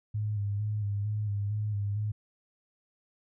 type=tone with vibrato; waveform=sine; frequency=103.7 Hz; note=G#2; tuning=2 cents flat; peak=-28 dBFS; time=0.14-2.12 s; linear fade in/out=10 ms; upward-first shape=square; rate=2.2 Hz; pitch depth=37 cents each way; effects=none